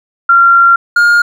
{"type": "tone pair in turn", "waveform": ["sine", "triangle"], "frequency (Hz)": [1378, 1416.7], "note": ["F6", "F6"], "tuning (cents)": [-24, 24], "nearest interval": "unison", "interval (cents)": 48, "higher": "second", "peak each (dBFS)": -3, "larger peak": "neither", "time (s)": [[0.29, 0.76], [0.96, 1.22]], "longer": "first", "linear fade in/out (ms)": 5, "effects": []}